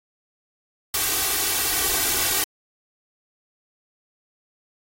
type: noise with comb filter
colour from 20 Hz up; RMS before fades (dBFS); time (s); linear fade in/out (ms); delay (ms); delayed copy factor
white; -22; 0.94-2.44; 2; 2.6; +1
effects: AAC 48 kbps